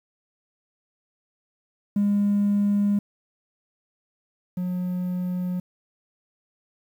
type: tone pair in turn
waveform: triangle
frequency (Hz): 203.6 / 180.55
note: G#3 / F#3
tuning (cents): -34 / -42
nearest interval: major second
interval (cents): 208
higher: first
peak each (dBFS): -15 / -22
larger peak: first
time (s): 1.96-2.99 / 4.57-5.6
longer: neither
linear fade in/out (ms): 5
effects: tanh soft clip ceiling -15 dBFS + 9-bit